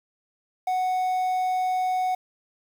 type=tone with quantisation; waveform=triangle; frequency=740 Hz; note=F#5; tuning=in tune; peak=-20 dBFS; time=0.67-2.15 s; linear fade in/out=5 ms; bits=8; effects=none